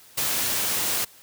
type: noise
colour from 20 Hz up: white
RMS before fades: -25 dBFS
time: 0.17-1.05 s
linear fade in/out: 10 ms
effects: white hiss -51 dBFS RMS until 1.22 s + high-pass 60 Hz 12 dB/octave